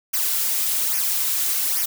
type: noise with flanger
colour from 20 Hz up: blue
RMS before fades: -22 dBFS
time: 0.13-1.86 s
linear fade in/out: 10 ms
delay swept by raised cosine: 0.25 to 4.75 ms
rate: 1.2 Hz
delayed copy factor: -0.8
effects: none